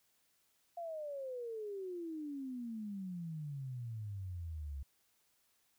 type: exponential sweep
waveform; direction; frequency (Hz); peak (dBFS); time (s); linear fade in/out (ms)
sine; down; 698.5 to 67.2; -40; 0.77-4.83; 5
effects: white hiss -75 dBFS RMS until 5.78 s